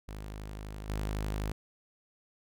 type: tone with level steps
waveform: sawtooth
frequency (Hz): 51.91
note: G#1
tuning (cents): 0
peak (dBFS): -36 / -28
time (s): 0.08-1.52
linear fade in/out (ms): 5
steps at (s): 0.89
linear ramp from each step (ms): 5
effects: none